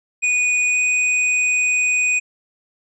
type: tone with pitch glide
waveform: square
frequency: 2471 to 2485 Hz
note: D#7 to D#7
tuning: -13 to -3 cents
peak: -16 dBFS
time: 0.22-2.2 s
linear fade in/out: 20 ms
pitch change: +10 cents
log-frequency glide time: 0.7-0.78 s
effects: resampled to 24000 Hz